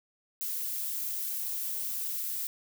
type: noise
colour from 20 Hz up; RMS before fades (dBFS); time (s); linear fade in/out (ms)
violet; -34; 0.41-2.47; 0
effects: none